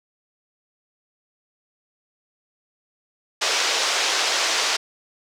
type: band-pass noise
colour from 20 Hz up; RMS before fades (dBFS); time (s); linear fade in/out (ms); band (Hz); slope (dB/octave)
white; -22; 3.41-4.77; 10; 400 to 6000; 24
effects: none